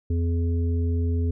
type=harmonic tone; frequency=84.5 Hz; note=E2; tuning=43 cents sharp; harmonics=1 / 3 / 5; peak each=-21 / -31 / -35 dBFS; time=0.1-1.31 s; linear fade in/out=5 ms; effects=none